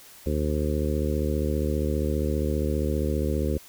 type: harmonic tone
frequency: 75 Hz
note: D2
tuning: 37 cents sharp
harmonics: 1 / 2 / 3 / 4 / 5 / 6 / 7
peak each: -26 / -32 / -31 / -33 / -32 / -33 / -34 dBFS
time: 0.26-3.58 s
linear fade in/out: 5 ms
effects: white hiss -49 dBFS RMS until 3.68 s